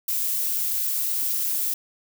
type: noise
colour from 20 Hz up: violet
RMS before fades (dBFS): -25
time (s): 0.08-1.74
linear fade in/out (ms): 5
effects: none